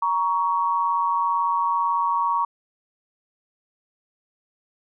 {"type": "tone pair together", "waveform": "sine", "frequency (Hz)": [941, 1119], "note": ["A#5", "C#6"], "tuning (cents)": [16, 16], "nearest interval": "minor third", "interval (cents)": 300, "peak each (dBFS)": -22, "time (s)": [0.02, 2.45], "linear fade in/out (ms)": 5, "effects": []}